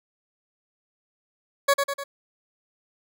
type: tone with echo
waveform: 20% pulse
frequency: 559 Hz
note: C#5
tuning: 14 cents sharp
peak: -11 dBFS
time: 1.68-1.74 s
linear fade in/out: 10 ms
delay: 100 ms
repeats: 3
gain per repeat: -5 dB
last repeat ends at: 2.04 s
effects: none